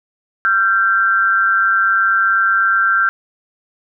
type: tone pair together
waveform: sine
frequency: 1368.5 / 1568 Hz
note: F6 / G6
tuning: -36 / 0 cents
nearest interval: major second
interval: 236 cents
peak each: -14 dBFS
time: 0.45-3.09 s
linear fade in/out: 0 ms
effects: none